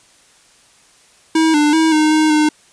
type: tone with pitch steps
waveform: square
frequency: 320.7 / 297.2 / 320.7 / 308 / 310.6 / 304.3 Hz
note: E4 / D4 / E4 / D#4 / D#4 / D#4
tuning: -48 / +21 / -48 / -17 / -3 / -38 cents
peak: -11 dBFS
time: 1.35-2.49 s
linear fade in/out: 5 ms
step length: 190 ms
effects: white hiss -50 dBFS RMS until 2.72 s + resampled to 22050 Hz